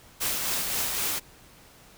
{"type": "noise with tremolo", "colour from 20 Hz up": "white", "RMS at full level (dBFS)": -27, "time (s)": [0.2, 1.2], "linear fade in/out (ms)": 20, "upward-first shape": "triangle", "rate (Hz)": 3.8, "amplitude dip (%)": 35, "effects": ["pink hiss -53 dBFS RMS until 1.97 s"]}